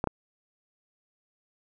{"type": "clicks", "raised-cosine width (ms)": 1, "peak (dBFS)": -13, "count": 2, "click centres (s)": [0.041, 0.073], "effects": []}